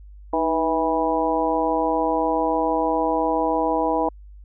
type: harmonic tone with a mistuned harmonic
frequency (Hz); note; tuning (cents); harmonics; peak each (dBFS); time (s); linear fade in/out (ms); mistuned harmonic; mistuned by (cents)
163; E3; -19; 2 / 3 / 4 / 5 / 6; -25 / -25 / -25 / -25 / -25; 0.33-4.09; 5; 2; -70
effects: added 50 Hz sine -40 dBFS peak until 4.44 s